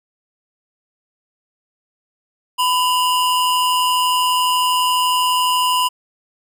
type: tone pair together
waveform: square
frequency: 1001 / 2831 Hz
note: B5 / F7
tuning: +23 / +23 cents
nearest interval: octave + tritone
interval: 1800 cents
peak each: -16 / -22 dBFS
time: 2.58-5.89 s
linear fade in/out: 20 ms
effects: none